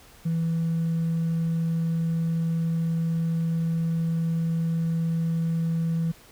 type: tone with hard clipping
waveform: triangle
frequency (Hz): 164.81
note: E3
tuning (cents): 0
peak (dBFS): -22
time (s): 0.25-6.12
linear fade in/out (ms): 10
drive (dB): 2
effects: pink hiss -52 dBFS RMS until 6.31 s